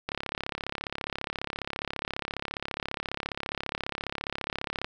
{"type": "click train", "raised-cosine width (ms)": 0.3, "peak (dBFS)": -15, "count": 166, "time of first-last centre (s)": [0.09, 4.845], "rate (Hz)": 34.7, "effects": []}